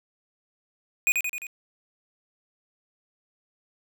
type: tone with echo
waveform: square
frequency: 2474 Hz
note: D#7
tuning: 10 cents flat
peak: -19 dBFS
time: 1.07-1.12 s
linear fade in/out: 0 ms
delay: 87 ms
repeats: 4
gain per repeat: -4 dB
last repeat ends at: 1.468 s
effects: none